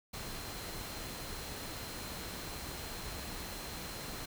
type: tone in noise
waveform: sine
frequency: 4133 Hz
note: C8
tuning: 22 cents flat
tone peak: -52 dBFS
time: 0.13-4.26 s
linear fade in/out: 10 ms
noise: pink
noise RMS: -43 dBFS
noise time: 0.13-4.26 s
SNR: -12 dB
effects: none